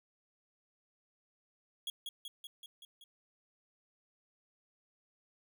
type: tone with echo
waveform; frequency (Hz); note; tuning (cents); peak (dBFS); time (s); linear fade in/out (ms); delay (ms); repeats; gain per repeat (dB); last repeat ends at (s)
45% pulse; 3322; G#7; 0; -36; 1.87-1.9; 2; 190; 6; -3; 3.04
effects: none